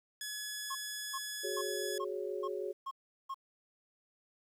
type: tone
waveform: 10% pulse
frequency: 1696 Hz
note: G#6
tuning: 36 cents sharp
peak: -30 dBFS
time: 0.21-1.98 s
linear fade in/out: 2 ms
type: tone bursts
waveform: triangle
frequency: 1079 Hz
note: C#6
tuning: 47 cents flat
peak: -35 dBFS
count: 7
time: 0.7-3.344 s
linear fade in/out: 10 ms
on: 52 ms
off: 380 ms
type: chord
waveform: sine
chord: F# suspended second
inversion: none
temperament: just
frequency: 370 / 416.2 / 555 Hz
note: F#4 / G#4 / C#5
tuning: 0 / +4 / +2 cents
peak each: -39 / -39 / -42 dBFS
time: 1.43-2.73 s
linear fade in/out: 20 ms
effects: 11-bit